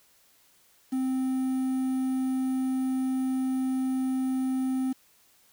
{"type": "tone with quantisation", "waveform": "triangle", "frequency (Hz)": 260.6, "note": "C4", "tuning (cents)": -7, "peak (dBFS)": -23, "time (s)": [0.92, 4.93], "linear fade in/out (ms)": 10, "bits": 8, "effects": ["white hiss -62 dBFS RMS until 5.52 s"]}